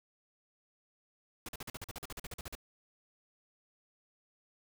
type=noise bursts; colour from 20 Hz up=pink; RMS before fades=-43 dBFS; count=16; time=1.46-2.552 s; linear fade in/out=2 ms; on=27 ms; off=44 ms; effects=none